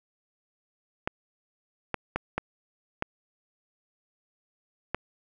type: clicks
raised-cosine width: 0.5 ms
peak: -12 dBFS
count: 6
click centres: 1.075 / 1.943 / 2.16 / 2.38 / 3.024 / 4.946 s
effects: none